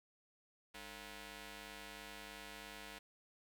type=ring-modulated tone; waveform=5% pulse; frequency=250.3 Hz; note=B3; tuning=23 cents sharp; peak=-35 dBFS; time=0.74-2.99 s; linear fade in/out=10 ms; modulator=1200 Hz; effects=none